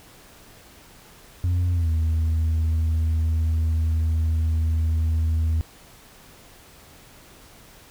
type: tone with pitch glide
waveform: sine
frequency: 88.6 to 80.31 Hz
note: F2 to E2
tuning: +25 to -45 cents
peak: -16 dBFS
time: 1.44-5.61 s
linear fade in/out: 0 ms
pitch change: -170 cents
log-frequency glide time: 1.72-1.9 s
effects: tanh soft clip ceiling -18 dBFS + pink hiss -49 dBFS RMS until 7.9 s